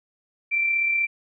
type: tone with amplitude modulation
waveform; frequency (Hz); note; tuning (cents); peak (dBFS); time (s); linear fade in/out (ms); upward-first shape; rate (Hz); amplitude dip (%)
sine; 2349; D7; 0; -18; 0.51-1.07; 20; sine; 36.2; 35
effects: none